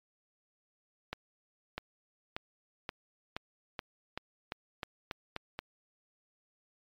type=accelerating click train; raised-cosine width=0.3 ms; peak=-20 dBFS; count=12; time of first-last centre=1.13-5.59 s; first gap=650 ms; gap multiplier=0.9; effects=MP3 96 kbps